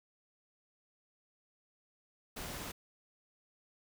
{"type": "noise", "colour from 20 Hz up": "pink", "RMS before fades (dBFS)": -43, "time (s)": [2.36, 2.72], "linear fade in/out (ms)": 10, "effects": []}